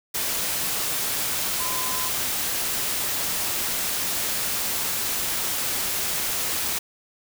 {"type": "tone in noise", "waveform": "sine", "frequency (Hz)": 1021, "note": "C6", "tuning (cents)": -43, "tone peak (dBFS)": -32, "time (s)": [1.59, 2.09], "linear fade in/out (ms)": 10, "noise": "white", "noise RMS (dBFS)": -26, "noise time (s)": [0.14, 6.79], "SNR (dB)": -9, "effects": []}